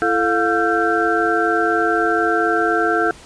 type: tone cluster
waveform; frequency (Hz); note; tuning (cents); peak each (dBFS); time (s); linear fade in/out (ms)
sine; 336 / 440.1 / 708 / 1355 / 1561; E4 / A4 / F5 / E6 / G6; +33 / 0 / +23 / +47 / -8; -21; 0.02-3.11; 0
effects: pink hiss -42 dBFS RMS until 3.25 s + resampled to 22050 Hz